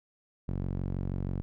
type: tone with band-pass filter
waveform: sawtooth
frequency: 46.25 Hz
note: F#1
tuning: in tune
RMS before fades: -33 dBFS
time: 0.48-1.42 s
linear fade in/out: 0 ms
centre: 150 Hz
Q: 0.82
effects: none